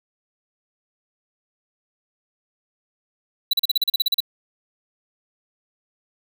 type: tone bursts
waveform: square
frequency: 3951 Hz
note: B7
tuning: in tune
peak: -16 dBFS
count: 12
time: 3.51-4.204 s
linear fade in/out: 5 ms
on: 23 ms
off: 38 ms
effects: none